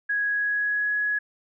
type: tone with pitch glide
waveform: sine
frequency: 1661.2 to 1680.5 Hz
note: G#6 to G#6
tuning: 0 to +20 cents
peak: -22 dBFS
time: 0.09-1.19 s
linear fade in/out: 10 ms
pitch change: +20 cents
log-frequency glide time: 0.26-0.95 s
effects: none